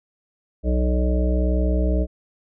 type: harmonic tone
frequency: 61.9 Hz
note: B1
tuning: 5 cents sharp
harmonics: 1 / 3 / 5 / 7 / 9 / 10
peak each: -18 / -27 / -28 / -31 / -32 / -30 dBFS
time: 0.63-2.07 s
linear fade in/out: 50 ms
effects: none